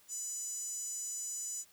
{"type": "tone with high-pass filter", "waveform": "5% pulse", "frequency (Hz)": 997, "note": "B5", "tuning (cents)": 16, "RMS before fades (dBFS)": -40, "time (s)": [0.08, 1.65], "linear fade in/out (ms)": 50, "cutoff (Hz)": 6800, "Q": 8.7, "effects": ["white hiss -64 dBFS RMS until 1.72 s"]}